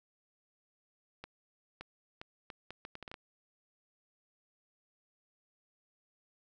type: accelerating click train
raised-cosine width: 0.3 ms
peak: -28 dBFS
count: 11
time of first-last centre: 1.24-3.142 s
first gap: 570 ms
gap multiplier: 0.71
effects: none